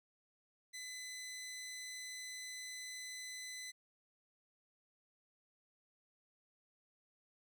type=tone; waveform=15% pulse; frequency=2013 Hz; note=B6; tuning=33 cents sharp; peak=-39 dBFS; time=0.73-3.72 s; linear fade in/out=20 ms; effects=none